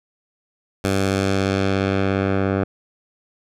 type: tone with low-pass filter sweep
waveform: 10% pulse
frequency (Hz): 97.1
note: G2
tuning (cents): -16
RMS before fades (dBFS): -20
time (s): 0.84-2.64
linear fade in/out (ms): 5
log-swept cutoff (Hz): 12000 to 1400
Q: 0.81
effects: none